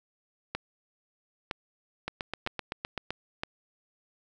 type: two click trains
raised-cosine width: 0.3 ms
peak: -15 / -16 dBFS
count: 4 / 9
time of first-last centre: 0.55-3.435 / 2.08-3.106 s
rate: 1.04 / 7.8 Hz
effects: none